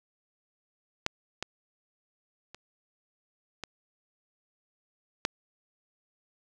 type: clicks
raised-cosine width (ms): 0.2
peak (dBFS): -9 / -15 / -27 / -19 / -8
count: 5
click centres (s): 1.064 / 1.426 / 2.546 / 3.637 / 5.251
effects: none